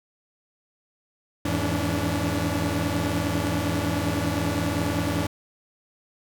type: tone cluster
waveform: sawtooth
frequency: 84.8 / 105.3 / 164.1 / 283.4 / 293.3 Hz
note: E2 / G#2 / E3 / C#4 / D4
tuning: +50 / +24 / -8 / +38 / -2 cents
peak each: -26 dBFS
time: 1.45-5.27 s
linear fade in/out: 5 ms
effects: none